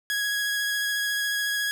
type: tone with vibrato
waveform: sawtooth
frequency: 1661.2 Hz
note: G#6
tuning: in tune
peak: -21 dBFS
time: 0.1-1.71 s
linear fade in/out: 0 ms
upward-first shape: sine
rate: 14 Hz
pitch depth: 11 cents each way
effects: 10-bit